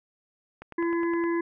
click train, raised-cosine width 0.5 ms, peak -26 dBFS, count 7, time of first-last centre 0.62-1.239 s, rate 9.69 Hz
harmonic tone, 338.3 Hz, E4, 45 cents sharp, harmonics 1 / 3 / 5 / 6, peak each -24 / -34 / -38 / -40 dBFS, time 0.78-1.41 s, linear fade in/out 5 ms
effects none

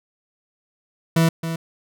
40% pulse tone with echo, 164.2 Hz, E3, 6 cents flat, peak -13 dBFS, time 1.16-1.29 s, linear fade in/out 5 ms, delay 270 ms, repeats 1, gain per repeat -10 dB, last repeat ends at 1.56 s, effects none

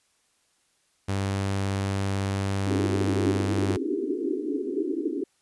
sawtooth tone, 98 Hz, G2, in tune, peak -21 dBFS, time 1.08-3.77 s, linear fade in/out 10 ms
pink band-pass noise, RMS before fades -28 dBFS, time 2.67-5.24 s, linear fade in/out 5 ms, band 260 to 420 Hz, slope 96 dB/octave
effects white hiss -68 dBFS RMS until 5.41 s + resampled to 24000 Hz

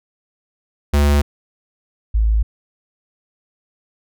square / sine tone pair in turn, 72.3 / 54.15 Hz, D2 / A1, -27 / -27 cents, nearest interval perfect fourth, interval 500 cents, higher first, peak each -12 dBFS, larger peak neither, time 0.93-1.22 / 2.14-2.43 s, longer neither, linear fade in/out 10 ms, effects none

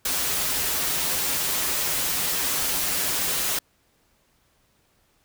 white noise with comb filter, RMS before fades -25 dBFS, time 0.05-3.59 s, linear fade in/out 5 ms, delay 9 ms, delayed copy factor -0.6, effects pink hiss -65 dBFS RMS until 5.24 s

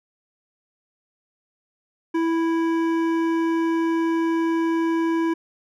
sine tone with hard clipping, 329.6 Hz, E4, in tune, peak -21 dBFS, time 2.14-5.34 s, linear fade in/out 10 ms, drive 12 dB, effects none

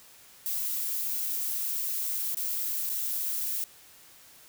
violet noise with dropouts, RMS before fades -31 dBFS, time 0.46-3.64 s, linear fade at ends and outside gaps 0 ms, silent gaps 2.346-2.371 / 2.893-2.898 s, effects white hiss -54 dBFS RMS until 4.48 s

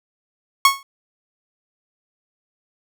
sawtooth tone with exponential decay, 1100 Hz, C#6, 14 cents flat, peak -3 dBFS, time 0.65-0.83 s, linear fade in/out 2 ms, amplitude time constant 38 ms, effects none

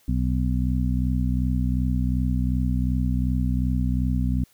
harmonic tone, 62.7 Hz, B1, 27 cents sharp, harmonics 1 / 2 / 3 / 4, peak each -23 / -26 / -28 / -28 dBFS, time 0.08-4.44 s, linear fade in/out 5 ms, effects white hiss -60 dBFS RMS until 4.53 s

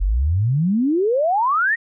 sine exponential sweep, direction up, 42.48 to 1926 Hz, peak -15 dBFS, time 0-1.76 s, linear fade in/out 20 ms, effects none

